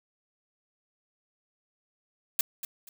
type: noise with echo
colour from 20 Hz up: blue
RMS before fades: -24 dBFS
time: 2.39-2.41 s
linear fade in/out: 2 ms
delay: 240 ms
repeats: 2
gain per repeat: -12 dB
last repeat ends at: 2.89 s
effects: none